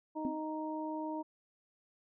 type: harmonic tone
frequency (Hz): 311.1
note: D#4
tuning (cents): 0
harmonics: 1 / 2 / 3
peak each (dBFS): -38 / -43 / -41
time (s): 0.15-1.23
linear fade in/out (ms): 20
type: tone with exponential decay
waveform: sine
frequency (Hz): 261.6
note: C4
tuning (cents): 0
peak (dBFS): -29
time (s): 0.25-0.45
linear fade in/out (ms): 1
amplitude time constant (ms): 42
effects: none